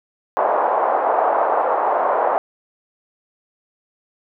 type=band-pass noise; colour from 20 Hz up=pink; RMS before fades=-18 dBFS; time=0.37-2.38 s; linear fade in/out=0 ms; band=580 to 1000 Hz; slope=24 dB/octave; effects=none